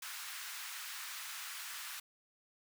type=high-pass noise; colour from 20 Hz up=pink; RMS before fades=-45 dBFS; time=0.02-2 s; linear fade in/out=5 ms; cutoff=1200 Hz; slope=24 dB/octave; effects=none